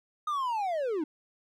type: linear sweep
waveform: triangle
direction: down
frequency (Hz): 1244.5 to 286.5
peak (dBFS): -26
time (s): 0.27-1.04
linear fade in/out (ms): 5
effects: none